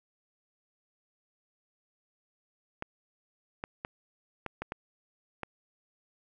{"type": "clicks", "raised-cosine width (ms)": 0.5, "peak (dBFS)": -20, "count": 7, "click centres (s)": [2.824, 3.639, 3.849, 4.463, 4.62, 4.721, 5.433], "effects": []}